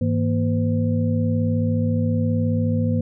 sine tone cluster, 102 / 161 / 235.5 / 511 Hz, G#2 / E3 / A#3 / C5, -31 / -41 / +18 / -41 cents, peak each -21 / -25 / -22 / -29 dBFS, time 0.01-3.01 s, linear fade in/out 5 ms, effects none

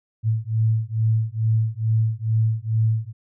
sine beating tone pair, 110 / 112.3 Hz, A2 / A2, 0 / +36 cents, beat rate 2.3 Hz, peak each -21 dBFS, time 0.23-3.13 s, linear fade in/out 50 ms, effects none

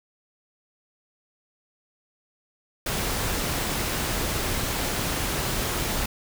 pink noise, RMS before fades -27 dBFS, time 2.86-6.06 s, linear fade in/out 5 ms, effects none

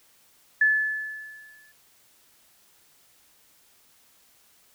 sine tone with exponential decay, 1730 Hz, A6, 30 cents flat, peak -15 dBFS, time 0.61-1.72 s, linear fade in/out 5 ms, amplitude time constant 240 ms, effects white hiss -60 dBFS RMS until 4.74 s

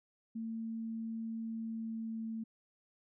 sine tone with pitch glide, 225.4 to 223.8 Hz, A3 to A3, +42 to +30 cents, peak -37 dBFS, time 0.35-2.44 s, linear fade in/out 10 ms, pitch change -12 cents, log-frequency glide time 1.55-2.31 s, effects none

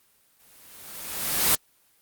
white noise with exponential growth, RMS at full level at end -18 dBFS, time 0.4-1.55 s, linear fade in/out 0 ms, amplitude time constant 250 ms, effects white hiss -63 dBFS RMS until 2.01 s + Opus 24 kbps

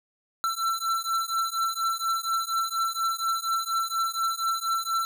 square beating tone pair, 1340 / 1344.2 Hz, E6 / E6, +28 / +33 cents, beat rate 4.2 Hz, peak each -29 dBFS, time 0.44-5.05 s, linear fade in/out 0 ms, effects none

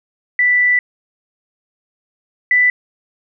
sine tone pair in turn, 1975.5 / 1985.3 Hz, B6 / B6, 0 / +9 cents, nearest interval unison, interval 9 cents, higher second, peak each -10 / -9 dBFS, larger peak second, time 0.39-0.79 / 2.51-2.7 s, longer first, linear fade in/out 2 ms, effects none

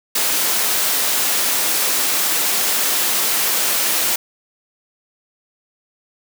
white high-pass noise, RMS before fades -18 dBFS, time 0.15-4.16 s, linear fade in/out 5 ms, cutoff 250 Hz, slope 12 dB/octave, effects none

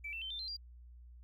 triangle tone with pitch steps, 2317 / 2677 / 3093 / 3573 / 4128 / 4770 Hz, D7 / E7 / G7 / A7 / C8 / D8, -24 / +26 / -24 / +26 / -24 / +26 cents, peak -36 dBFS, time 0.04-0.568 s, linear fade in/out 10 ms, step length 88 ms, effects tanh soft clip ceiling -38 dBFS + added 60 Hz sine -52 dBFS peak until 1.23 s

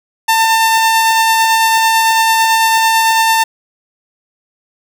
sawtooth tone with tremolo, 897 Hz, A5, 33 cents sharp, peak -4 dBFS, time 0.28-3.44 s, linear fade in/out 10 ms, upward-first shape triangle, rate 9 Hz, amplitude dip 25%, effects none

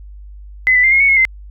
sine tone with pitch steps, 2030 / 1989 / 2095 / 2152 / 2219 / 2171 / 2072 Hz, B6 / B6 / C7 / C7 / C#7 / C#7 / C7, +47 / +12 / +2 / +48 / +1 / -37 / -17 cents, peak -8 dBFS, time 0.67-1.251 s, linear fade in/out 0 ms, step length 83 ms, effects added 50 Hz sine -32 dBFS peak until 1.5 s

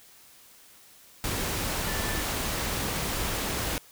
sine tone in noise, 1760 Hz, A6, in tune, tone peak -38 dBFS, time 1.88-2.22 s, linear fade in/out 0 ms, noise pink, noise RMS -30 dBFS, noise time 1.24-3.78 s, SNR -11 dB, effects white hiss -54 dBFS RMS until 3.91 s

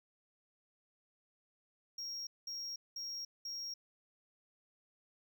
triangle tone bursts, 5588 Hz, F8, in tune, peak -39 dBFS, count 4, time 1.98-3.74 s, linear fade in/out 5 ms, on 290 ms, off 200 ms, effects none

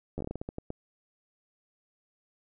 slowing click train, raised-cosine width 2 ms, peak -22 dBFS, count 12, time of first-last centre 0.18-0.704 s, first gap 11 ms, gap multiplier 1.27, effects none

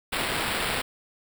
violet noise with sample-and-hold, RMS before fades -28 dBFS, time 0.12-0.82 s, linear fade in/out 10 ms, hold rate 6300 Hz, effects none

